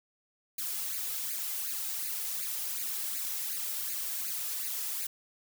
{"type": "noise with flanger", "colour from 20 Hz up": "blue", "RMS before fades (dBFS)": -35, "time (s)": [0.58, 5.07], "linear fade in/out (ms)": 5, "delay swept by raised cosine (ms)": [0.44, 2.44], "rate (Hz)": 2.7, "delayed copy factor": 0.7, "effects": []}